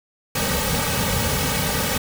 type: noise with comb filter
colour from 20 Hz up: pink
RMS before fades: -22 dBFS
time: 0.35-1.98 s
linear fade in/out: 5 ms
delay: 2.9 ms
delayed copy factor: -1
effects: none